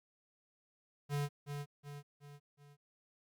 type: tone with echo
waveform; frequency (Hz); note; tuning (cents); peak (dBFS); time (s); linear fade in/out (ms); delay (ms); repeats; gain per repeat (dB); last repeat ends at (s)
square; 144.2; D3; -31; -34; 1.09-1.29; 50; 370; 4; -6; 2.77
effects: Opus 48 kbps